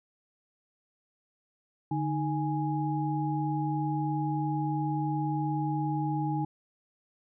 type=tone cluster; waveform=sine; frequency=148.1 / 311.1 / 830 Hz; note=D3 / D#4 / G#5; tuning=+15 / 0 / -1 cents; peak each=-30 / -32 / -33 dBFS; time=1.91-6.45 s; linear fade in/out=5 ms; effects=none